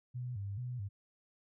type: tone with vibrato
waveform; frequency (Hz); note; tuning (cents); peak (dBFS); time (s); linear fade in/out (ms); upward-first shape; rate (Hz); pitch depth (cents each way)
sine; 111.3; A2; +20; -37; 0.14-0.89; 20; square; 2.3; 190
effects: none